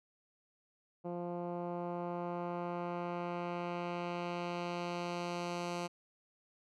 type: tone with low-pass filter sweep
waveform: 10% pulse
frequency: 174.5 Hz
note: F3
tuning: 1 cent flat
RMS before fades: -39 dBFS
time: 1.04-5.88 s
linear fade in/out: 20 ms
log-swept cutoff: 610 to 7100 Hz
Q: 0.9
effects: none